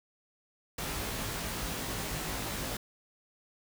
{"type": "noise with comb filter", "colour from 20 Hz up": "pink", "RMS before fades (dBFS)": -36, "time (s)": [0.78, 2.77], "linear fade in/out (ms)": 5, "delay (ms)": 19, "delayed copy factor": 1, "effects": []}